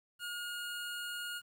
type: tone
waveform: 25% pulse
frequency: 1431 Hz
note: F6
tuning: 42 cents sharp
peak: -35 dBFS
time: 0.19-1.42 s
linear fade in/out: 50 ms
effects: 11-bit